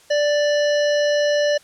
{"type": "harmonic tone", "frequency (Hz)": 587.3, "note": "D5", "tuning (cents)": 0, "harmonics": [1, 3, 5, 7, 9, 10], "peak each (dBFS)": [-16, -26, -30, -33, -35, -36], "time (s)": [0.1, 1.58], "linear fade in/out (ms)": 10, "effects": ["white hiss -51 dBFS RMS until 1.63 s", "low-pass 9000 Hz 12 dB/octave"]}